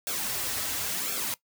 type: noise with flanger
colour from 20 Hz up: white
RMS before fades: -31 dBFS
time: 0.07-1.34 s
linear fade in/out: 0 ms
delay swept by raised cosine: 1 to 5.8 ms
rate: 0.95 Hz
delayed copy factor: -0.75
effects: noise-tail reverb RT60 0.1 s tail -19 dB re dry